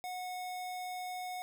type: tone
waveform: square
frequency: 731 Hz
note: F#5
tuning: 21 cents flat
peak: -39 dBFS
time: 0.04-1.42 s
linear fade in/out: 0 ms
effects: none